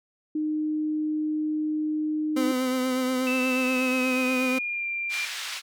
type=tone; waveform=sine; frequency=306.9 Hz; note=D#4; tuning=24 cents flat; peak=-24 dBFS; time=0.35-2.52 s; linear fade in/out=5 ms
type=tone with vibrato; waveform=30% pulse; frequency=256.5 Hz; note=C4; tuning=34 cents flat; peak=-21 dBFS; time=2.36-4.59 s; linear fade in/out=10 ms; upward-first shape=triangle; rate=8.3 Hz; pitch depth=32 cents each way
type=tone with pitch glide; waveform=sine; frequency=2637 to 2377 Hz; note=E7 to D7; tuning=0 to +20 cents; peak=-27 dBFS; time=3.27-5.25 s; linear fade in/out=0 ms; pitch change=-180 cents; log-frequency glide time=3.56-4.87 s
type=band-pass noise; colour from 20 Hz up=white; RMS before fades=-34 dBFS; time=5.09-5.62 s; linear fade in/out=50 ms; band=1500 to 4200 Hz; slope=12 dB/octave
effects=none